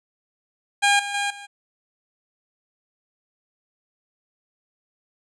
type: tone with level steps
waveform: 15% pulse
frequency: 809 Hz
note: G#5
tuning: 46 cents flat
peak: -9 / -21 / -16 / -31 dBFS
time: 0.82-1.47 s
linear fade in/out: 20 ms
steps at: 0.99 / 1.14 / 1.3 s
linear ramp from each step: 5 ms
effects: resampled to 24000 Hz